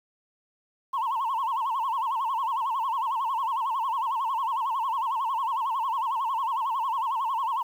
sine tone with vibrato, 987.8 Hz, B5, in tune, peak -23 dBFS, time 0.93-7.63 s, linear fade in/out 10 ms, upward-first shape sine, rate 11 Hz, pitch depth 200 cents each way, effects tanh soft clip ceiling -22 dBFS + 9-bit

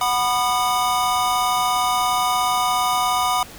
square chord, B major, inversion second, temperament equal with one note detuned, 740 / 987.8 / 1221 Hz, F#5 / B5 / D#6, 0 / 0 / -33 cents, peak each -23 dBFS, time 0.01-3.43 s, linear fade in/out 2 ms, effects pink hiss -40 dBFS RMS until 3.58 s

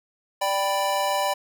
square chord, G major, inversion second, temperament equal, 587.3 / 784 / 987.8 Hz, D5 / G5 / B5, 0 / 0 / 0 cents, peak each -27 dBFS, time 0.41-1.34 s, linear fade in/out 10 ms, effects none

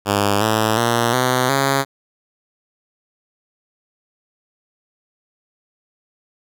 5% pulse tone with pitch steps, 101.5 / 109.42 / 117.95 / 127.15 / 137.06 Hz, G#2 / A2 / A#2 / C3 / C#3, -39 / -9 / +21 / -49 / -19 cents, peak -4 dBFS, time 0.05-1.85 s, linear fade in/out 50 ms, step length 360 ms, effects none

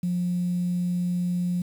sine tone, 177.5 Hz, F3, 28 cents sharp, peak -22 dBFS, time 0.03-1.62 s, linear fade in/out 5 ms, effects tanh soft clip ceiling -18 dBFS + 8-bit

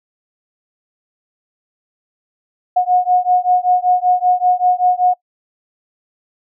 sine beating tone pair, 723 / 728.2 Hz, F#5 / F#5, -40 / -28 cents, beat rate 5.2 Hz, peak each -14 dBFS, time 2.76-5.14 s, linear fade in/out 10 ms, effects noise-tail reverb RT60 0.1 s tail -23 dB re dry

